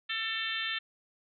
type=harmonic tone; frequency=446.3 Hz; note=A4; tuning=25 cents sharp; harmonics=3 / 4 / 5 / 6 / 7 / 8 / 9; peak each=-42 / -36 / -41 / -39 / -39 / -37 / -45 dBFS; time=0.09-0.79 s; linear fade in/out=10 ms; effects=none